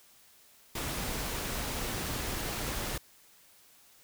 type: noise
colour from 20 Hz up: pink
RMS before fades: -35 dBFS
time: 0.75-2.98 s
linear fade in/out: 5 ms
effects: white hiss -60 dBFS RMS until 4.03 s